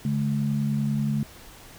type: tone pair together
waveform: sine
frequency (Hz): 143.14 / 213.6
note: D3 / G#3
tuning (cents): -44 / +49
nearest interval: perfect fifth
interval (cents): 693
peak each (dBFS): -25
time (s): 0.05-1.23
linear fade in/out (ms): 2
effects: pink hiss -47 dBFS RMS until 1.78 s